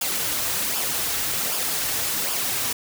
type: noise with flanger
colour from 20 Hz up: white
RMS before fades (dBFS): -25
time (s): 0.01-2.73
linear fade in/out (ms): 5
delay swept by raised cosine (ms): 0.49 to 5.69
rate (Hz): 1.3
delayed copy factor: -0.55
effects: none